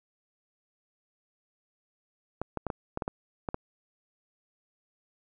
clicks, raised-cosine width 1 ms, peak -17 dBFS, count 9, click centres 2.416 / 2.573 / 2.667 / 2.702 / 2.974 / 3.022 / 3.079 / 3.488 / 3.544 s, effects none

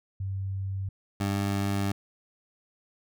sine / 20% pulse tone pair in turn, 96.6 / 99.6 Hz, G2 / G2, -25 / +28 cents, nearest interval minor second, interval 53 cents, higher second, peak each -29 / -21 dBFS, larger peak second, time 0.2-0.89 / 1.2-1.92 s, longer second, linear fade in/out 5 ms, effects none

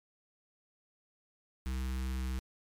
square tone with notch filter, 64.4 Hz, C2, 27 cents flat, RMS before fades -35 dBFS, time 1.66-2.39 s, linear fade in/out 0 ms, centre 600 Hz, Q 0.74, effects MP3 96 kbps

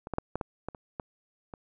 clicks, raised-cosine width 1 ms, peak -25 / -18 / -13 / -17 / -18 / -20 / -29 / -20 / -27 dBFS, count 9, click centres 0.071 / 0.137 / 0.184 / 0.356 / 0.412 / 0.686 / 0.748 / 0.998 / 1.538 s, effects none

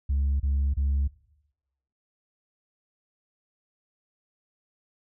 sine tone bursts, 69.5 Hz, C#2, 5 cents sharp, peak -20 dBFS, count 3, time 0.09-1.078 s, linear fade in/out 10 ms, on 310 ms, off 29 ms, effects noise-tail reverb RT60 0.9 s tail -20 dB re dry + tanh soft clip ceiling -20 dBFS

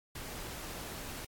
pink noise, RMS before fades -43 dBFS, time 0.15-1.25 s, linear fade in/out 5 ms, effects AAC 64 kbps

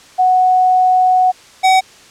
sine / square tone pair in turn, 739 / 755 Hz, F#5 / F#5, -2 / +35 cents, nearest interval unison, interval 37 cents, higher second, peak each -8 dBFS, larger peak neither, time 0.18-1.32 / 1.63-1.81 s, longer first, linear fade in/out 20 ms, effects white hiss -42 dBFS RMS until 2.1 s + low-pass 7000 Hz 12 dB/octave

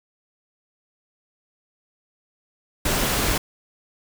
pink noise, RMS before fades -22 dBFS, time 2.85-3.38 s, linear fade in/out 5 ms, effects none

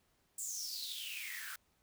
white noise with high-pass filter sweep, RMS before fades -43 dBFS, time 0.38-1.56 s, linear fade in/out 5 ms, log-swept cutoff 7900 to 1400 Hz, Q 9, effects pink hiss -75 dBFS RMS until 1.82 s

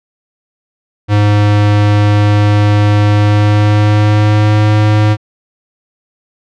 square tone with pitch glide, 103.83 to 106.13 Hz, G#2 to G#2, 0 to +38 cents, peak -7 dBFS, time 1.08-5.17 s, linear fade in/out 50 ms, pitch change +38 cents, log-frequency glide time 3.09-4.71 s, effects low-pass 4000 Hz 12 dB/octave

